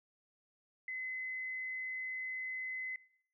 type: tone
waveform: sine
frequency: 2036 Hz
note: C7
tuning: 48 cents flat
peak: -38 dBFS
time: 0.88-2.96 s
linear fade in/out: 2 ms
effects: noise-tail reverb RT60 0.6 s tail -18 dB re dry